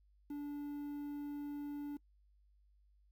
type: tone with quantisation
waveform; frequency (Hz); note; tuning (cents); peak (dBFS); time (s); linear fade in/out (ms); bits
triangle; 290; D4; -22; -38; 0.3-1.97; 5; 11
effects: noise-tail reverb RT60 0.1 s tail -23 dB re dry + added 50 Hz sine -66 dBFS peak until 3.11 s